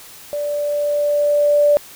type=tone with level ramp; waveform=sine; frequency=585 Hz; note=D5; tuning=7 cents flat; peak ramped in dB=-20 to -9 dBFS; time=0.33-1.77 s; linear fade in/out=0 ms; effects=white hiss -40 dBFS RMS until 1.95 s